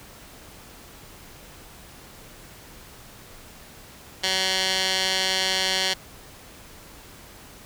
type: tone with band-pass filter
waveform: 15% pulse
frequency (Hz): 188.6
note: F#3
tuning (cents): +33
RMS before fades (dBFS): -24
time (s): 4.23-5.94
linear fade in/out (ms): 10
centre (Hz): 4000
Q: 1.5
effects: pink hiss -46 dBFS RMS until 7.65 s